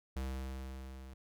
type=tone with level ramp; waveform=square; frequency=65.8 Hz; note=C2; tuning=10 cents sharp; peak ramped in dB=-36 to -49 dBFS; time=0.16-1.14 s; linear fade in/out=5 ms; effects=none